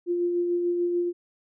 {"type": "tone with tremolo", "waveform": "sine", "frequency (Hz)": 349.6, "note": "F4", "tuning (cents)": 2, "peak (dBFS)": -21, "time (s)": [0.06, 1.13], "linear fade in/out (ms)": 50, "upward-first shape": "sine", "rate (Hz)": 6.8, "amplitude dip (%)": 30, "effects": []}